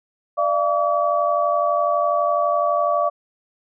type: tone cluster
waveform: sine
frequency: 593 / 685 / 1144 Hz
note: D5 / F5 / D6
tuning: +17 / -34 / -46 cents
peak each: -21 dBFS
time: 0.37-3.1 s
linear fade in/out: 20 ms
effects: none